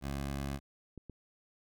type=tone; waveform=15% pulse; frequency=69.3 Hz; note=C#2; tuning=in tune; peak=-29 dBFS; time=0.01-0.6 s; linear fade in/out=50 ms
type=clicks; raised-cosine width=3 ms; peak=-33 dBFS; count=2; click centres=0.977 / 1.097 s
effects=none